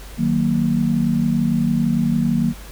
sine chord, D# minor, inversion none, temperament just, 155.56 / 186.68 / 233.3 Hz, D#3 / F#3 / A#3, 0 / +16 / +2 cents, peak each -21 / -21 / -18 dBFS, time 0.17-2.54 s, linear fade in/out 50 ms, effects added 50 Hz sine -36 dBFS peak until 2.71 s + pink hiss -41 dBFS RMS until 2.71 s

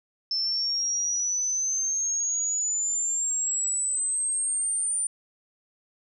sine exponential sweep, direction up, 5290 to 9190 Hz, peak -24 dBFS, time 0.31-5.07 s, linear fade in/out 2 ms, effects none

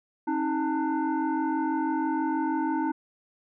sine tone with frequency modulation, 316.6 Hz, D#4, 30 cents sharp, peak -24 dBFS, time 0.27-2.92 s, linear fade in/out 10 ms, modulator 587 Hz, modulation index 1.2, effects none

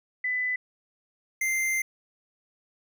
sine / square tone pair in turn, 2000 / 2088 Hz, B6 / C7, +21 / -4 cents, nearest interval minor second, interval 75 cents, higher second, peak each -25 dBFS, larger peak neither, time 0.24-0.56 / 1.41-1.82 s, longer second, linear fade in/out 5 ms, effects none

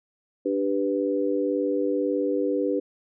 sine chord, G major, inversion second, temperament equal, 293.7 / 392 / 493.9 Hz, D4 / G4 / B4, 0 / 0 / 0 cents, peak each -26 / -27 / -26 dBFS, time 0.45-2.8 s, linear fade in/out 10 ms, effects none

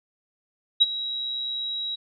sine tone with ADSR envelope, 3857 Hz, B7, 42 cents flat, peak -11 dBFS, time 0.8-1.96 s, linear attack 19 ms, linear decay 29 ms, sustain -16 dB, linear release 17 ms, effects none

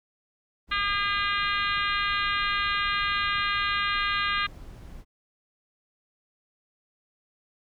brown noise, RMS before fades -43 dBFS, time 0.67-5.05 s, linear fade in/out 50 ms
harmonic tone, 404.9 Hz, G#4, 44 cents flat, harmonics 3 / 4 / 5 / 6 / 7 / 8 / 9 / 10, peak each -28 / -30 / -32 / -34 / -35 / -36 / -37 / -38 dBFS, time 0.71-4.47 s, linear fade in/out 10 ms
effects none

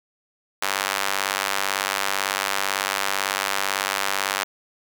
sawtooth tone with high-pass filter, 98 Hz, G2, in tune, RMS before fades -25 dBFS, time 0.62-4.44 s, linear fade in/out 5 ms, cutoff 1100 Hz, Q 0.86, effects none

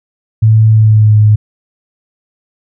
sine tone with pitch glide, 110 to 106.44 Hz, A2 to G#2, 0 to +43 cents, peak -3 dBFS, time 0.42-1.36 s, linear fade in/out 10 ms, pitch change -57 cents, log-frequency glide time 0.7-1.16 s, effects none

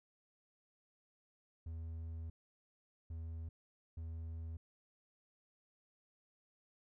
triangle tone bursts at uneven times, 81.6 Hz, E2, 17 cents flat, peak -40 dBFS, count 3, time 1.66-2.3 / 3.1-3.49 / 3.97-4.57 s, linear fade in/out 5 ms, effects none

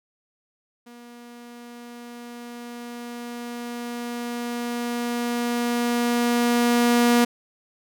sawtooth tone with level ramp, 239.3 Hz, A#3, 46 cents sharp, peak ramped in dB -39 to -11 dBFS, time 0.86-7.25 s, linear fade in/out 10 ms, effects none

